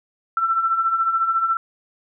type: beating tone pair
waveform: sine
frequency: 1329 / 1343 Hz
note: E6 / E6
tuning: +14 / +32 cents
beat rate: 14 Hz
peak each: -25 / -18 dBFS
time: 0.37-1.57 s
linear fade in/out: 2 ms
effects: none